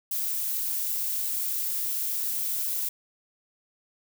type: noise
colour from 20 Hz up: violet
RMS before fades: -29 dBFS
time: 0.11-2.89 s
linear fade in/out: 5 ms
effects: none